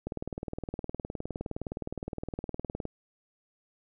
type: click train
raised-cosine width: 2 ms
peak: -21 dBFS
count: 55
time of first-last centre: 0.07-2.854 s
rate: 19.4 Hz
effects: none